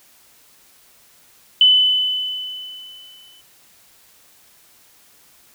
sine tone with exponential decay, 3011 Hz, F#7, 30 cents sharp, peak -7 dBFS, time 1.61-3.41 s, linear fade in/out 2 ms, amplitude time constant 390 ms, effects white hiss -52 dBFS RMS until 5.54 s

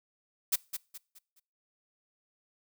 blue noise with echo, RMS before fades -26 dBFS, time 0.52-0.56 s, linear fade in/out 10 ms, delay 210 ms, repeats 4, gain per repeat -9 dB, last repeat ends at 1.4 s, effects noise-tail reverb RT60 0.4 s tail -24 dB re dry

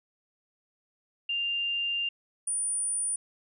sine tone pair in turn, 2794 / 9398 Hz, F7 / D9, 0 / 0 cents, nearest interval octave + major sixth, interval 2100 cents, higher second, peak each -27 dBFS, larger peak neither, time 1.29-2.09 / 2.47-3.16 s, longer first, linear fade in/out 5 ms, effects none

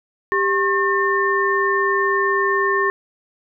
sine tone cluster, 394.9 / 1082 / 1802 Hz, G4 / C#6 / A6, +13 / -42 / +41 cents, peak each -20 dBFS, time 0.32-2.9 s, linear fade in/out 0 ms, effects none

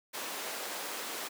pink high-pass noise, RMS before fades -39 dBFS, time 0.13-1.29 s, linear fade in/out 20 ms, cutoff 410 Hz, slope 12 dB/octave, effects high-pass 200 Hz 12 dB/octave

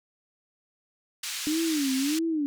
white band-pass noise, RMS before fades -34 dBFS, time 1.23-2.19 s, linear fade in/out 5 ms, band 1900 to 7100 Hz, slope 12 dB/octave
sine tone with vibrato, 294.5 Hz, D4, 5 cents sharp, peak -24 dBFS, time 1.47-2.46 s, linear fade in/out 0 ms, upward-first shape sine, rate 1.6 Hz, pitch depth 200 cents each way
effects none

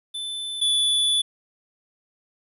square tone pair in turn, 3520 / 3462 Hz, A7 / A7, 0 / -29 cents, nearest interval unison, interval 29 cents, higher first, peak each -29 / -19 dBFS, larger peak second, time 0.14-0.61 / 0.61-1.22 s, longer second, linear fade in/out 10 ms, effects resampled to 32000 Hz + 10-bit

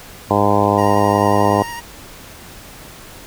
harmonic tone, 102.3 Hz, G#2, 26 cents flat, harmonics 1 / 2 / 3 / 4 / 5 / 6 / 7 / 8 / 9 / 10, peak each -21 / -21 / -21 / -21 / -21 / -21 / -21 / -21 / -21 / -21 dBFS, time 0.3-1.63 s, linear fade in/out 10 ms
25% pulse tone with vibrato, 937 Hz, A#5, 9 cents sharp, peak -23 dBFS, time 0.77-1.81 s, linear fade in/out 20 ms, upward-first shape square, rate 11 Hz, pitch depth 18 cents each way
effects pink hiss -38 dBFS RMS until 3.26 s

